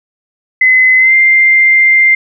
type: tone with pitch glide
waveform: sine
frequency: 2035 to 2095 Hz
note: C7 to C7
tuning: -49 to +2 cents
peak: -4 dBFS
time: 0.61-2.15 s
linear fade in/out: 5 ms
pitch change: +51 cents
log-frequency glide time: 0.98-1.14 s
effects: none